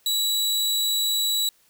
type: tone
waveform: sawtooth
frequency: 3913 Hz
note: B7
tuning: 17 cents flat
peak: -18 dBFS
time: 0.06-1.49 s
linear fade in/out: 2 ms
effects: white hiss -61 dBFS RMS until 1.69 s